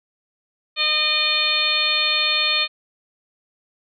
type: harmonic tone with a mistuned harmonic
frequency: 611 Hz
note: D#5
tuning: 32 cents flat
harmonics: 1 / 2 / 3 / 4 / 5 / 6 / 7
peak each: -34 / -29 / -31 / -22 / -26 / -22 / -23 dBFS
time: 0.76-2.68 s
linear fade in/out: 50 ms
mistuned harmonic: 6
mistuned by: -27 cents
effects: none